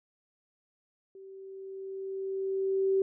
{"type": "tone with level ramp", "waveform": "sine", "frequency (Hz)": 385.8, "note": "G4", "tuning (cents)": -28, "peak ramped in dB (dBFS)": [-46, -22], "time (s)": [1.15, 3.02], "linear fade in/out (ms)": 2, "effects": []}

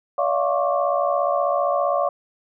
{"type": "tone cluster", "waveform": "sine", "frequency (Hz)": [572, 648, 703, 1084, 1161], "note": ["D5", "E5", "F5", "C#6", "D6"], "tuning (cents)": [-46, -30, 11, -39, -20], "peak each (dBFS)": [-22, -28, -23, -26, -27], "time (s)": [0.18, 2.09], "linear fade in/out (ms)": 5, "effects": []}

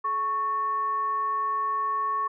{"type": "tone with frequency modulation", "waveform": "sine", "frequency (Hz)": 1108.7, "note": "C#6", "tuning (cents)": 0, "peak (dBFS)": -24, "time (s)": [0.04, 2.28], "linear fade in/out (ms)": 10, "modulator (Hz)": 682, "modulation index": 0.24, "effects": []}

